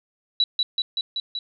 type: tone with echo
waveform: sine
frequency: 3929 Hz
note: B7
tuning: 10 cents flat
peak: -16 dBFS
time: 0.4-0.44 s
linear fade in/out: 2 ms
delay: 190 ms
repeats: 5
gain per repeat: -2 dB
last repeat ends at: 1.39 s
effects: none